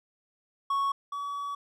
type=tone pair in turn; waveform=triangle; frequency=1108.7 / 1136.6 Hz; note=C#6 / C#6; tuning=0 / +43 cents; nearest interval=unison; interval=43 cents; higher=second; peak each=-23 / -30 dBFS; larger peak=first; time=0.7-0.92 / 1.12-1.55 s; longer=second; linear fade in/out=5 ms; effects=none